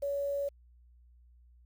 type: tone with quantisation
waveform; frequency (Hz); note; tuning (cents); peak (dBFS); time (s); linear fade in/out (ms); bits
sine; 564; C#5; +30; -30; 0.02-0.49; 10; 9
effects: added 60 Hz sine -57 dBFS peak until 1.65 s